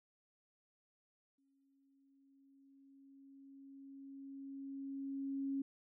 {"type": "tone with exponential growth", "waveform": "sine", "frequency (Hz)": 273.8, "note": "C#4", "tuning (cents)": -21, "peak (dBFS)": -35, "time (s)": [1.38, 5.62], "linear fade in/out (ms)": 5, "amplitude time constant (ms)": 920, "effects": []}